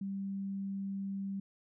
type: tone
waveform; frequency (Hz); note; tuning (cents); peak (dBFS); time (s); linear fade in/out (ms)
sine; 196; G3; 0; -35; 0.01-1.4; 5
effects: none